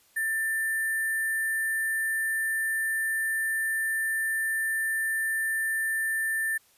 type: tone with sample-and-hold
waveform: sine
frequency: 1780 Hz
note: A6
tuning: 20 cents sharp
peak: -25 dBFS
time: 0.16-6.58 s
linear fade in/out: 10 ms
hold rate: 11025 Hz
effects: white hiss -62 dBFS RMS until 6.77 s + resampled to 32000 Hz